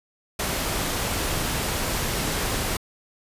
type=noise; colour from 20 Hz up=pink; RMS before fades=-26 dBFS; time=0.39-2.77 s; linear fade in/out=5 ms; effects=resampled to 32000 Hz